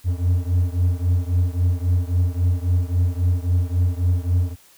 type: beating tone pair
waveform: triangle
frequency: 87.31 / 91.01 Hz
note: F2 / F#2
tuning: 0 / -28 cents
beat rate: 3.7 Hz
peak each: -17 / -19 dBFS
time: 0.04-4.56 s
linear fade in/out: 50 ms
effects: white hiss -52 dBFS RMS until 4.77 s